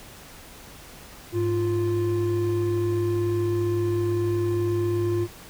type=tone pair together; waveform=triangle; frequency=103.6 / 348.5 Hz; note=G#2 / F4; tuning=-4 / -4 cents; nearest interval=octave + major sixth; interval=2100 cents; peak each=-24 / -21 dBFS; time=1.32-5.28 s; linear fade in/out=50 ms; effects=pink hiss -45 dBFS RMS until 5.49 s